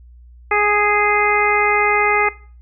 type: harmonic tone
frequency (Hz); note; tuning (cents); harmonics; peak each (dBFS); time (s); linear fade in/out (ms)
415.3; G#4; 0; 1 / 2 / 3 / 4 / 5 / 6; -20 / -19 / -20 / -25 / -19 / -24; 0.51-2.29; 5
effects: noise-tail reverb RT60 0.4 s tail -19 dB re dry + added 60 Hz sine -40 dBFS peak until 2.61 s